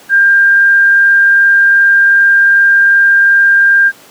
sine tone with frequency modulation, 1597 Hz, G6, 32 cents sharp, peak -4 dBFS, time 0.09-3.92 s, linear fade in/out 50 ms, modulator 22.6 Hz, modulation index 0.28, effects pink hiss -39 dBFS RMS until 4.1 s + high-pass 200 Hz 12 dB/octave

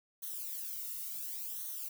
violet noise with flanger, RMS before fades -41 dBFS, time 0.22-1.89 s, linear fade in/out 10 ms, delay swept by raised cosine 0.4 to 1.26 ms, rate 0.7 Hz, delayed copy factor -0.95, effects none

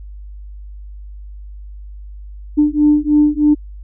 sine beating tone pair, 296.3 / 299.5 Hz, D4 / D4, +15 / +34 cents, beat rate 3.2 Hz, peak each -12 dBFS, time 2.57-3.55 s, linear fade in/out 20 ms, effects tanh soft clip ceiling -2 dBFS + added 50 Hz sine -30 dBFS peak until 3.83 s

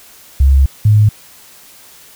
sine tone pair in turn, 67.9 / 105.91 Hz, C#2 / G#2, -35 / +34 cents, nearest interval minor sixth, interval 769 cents, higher second, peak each -5 / -5 dBFS, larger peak neither, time 0.4-0.66 / 0.85-1.09 s, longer first, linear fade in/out 5 ms, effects white hiss -41 dBFS RMS until 2.15 s

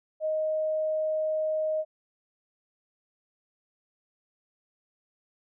sine tone, 624 Hz, D#5, 5 cents sharp, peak -25 dBFS, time 0.2-1.85 s, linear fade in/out 50 ms, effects none

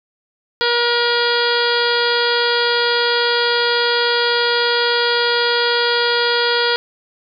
harmonic tone with a mistuned harmonic, 476.4 Hz, A#4, 38 cents sharp, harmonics 1 / 2 / 3 / 4 / 5 / 6 / 7 / 8 / 9 / 10, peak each -19 / -23 / -20 / -25 / -30 / -30 / -22 / -30 / -25 / -25 dBFS, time 0.61-6.76 s, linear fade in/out 0 ms, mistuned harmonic 9, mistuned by -19 cents, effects none

